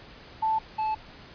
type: tone pair in turn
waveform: sine / triangle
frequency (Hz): 880 / 869.4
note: A5 / A5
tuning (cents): 0 / -21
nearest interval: unison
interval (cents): 21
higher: first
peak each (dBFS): -22 / -23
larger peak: first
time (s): 0.42-0.59 / 0.78-0.95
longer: neither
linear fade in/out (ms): 10
effects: pink hiss -48 dBFS RMS until 1.34 s + resampled to 11025 Hz